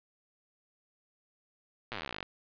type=slowing click train; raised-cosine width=0.3 ms; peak=-21 dBFS; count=23; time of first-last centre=1.92-2.228 s; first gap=8 ms; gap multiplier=1.05; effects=resampled to 11025 Hz + 10-bit